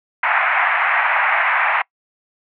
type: band-pass noise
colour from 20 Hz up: white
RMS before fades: -17 dBFS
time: 0.23-1.82 s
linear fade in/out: 5 ms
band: 700 to 2300 Hz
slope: 48 dB/octave
effects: noise-tail reverb RT60 0.1 s tail -25 dB re dry